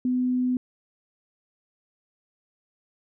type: tone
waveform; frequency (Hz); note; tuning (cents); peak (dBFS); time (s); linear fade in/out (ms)
sine; 251.5; B3; +32; -21; 0.05-0.57; 2
effects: none